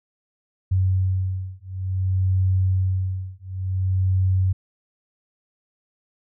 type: beating tone pair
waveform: sine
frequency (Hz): 93.5 / 94.06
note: F#2 / F#2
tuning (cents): +19 / +29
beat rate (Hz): 0.56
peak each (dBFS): -22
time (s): 0.71-4.53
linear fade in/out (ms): 10
effects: none